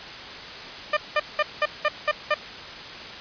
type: tone bursts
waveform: 15% pulse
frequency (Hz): 602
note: D5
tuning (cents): +43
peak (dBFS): -12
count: 7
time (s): 0.93-2.343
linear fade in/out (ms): 5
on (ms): 39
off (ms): 190
effects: white hiss -37 dBFS RMS until 3.2 s + resampled to 11025 Hz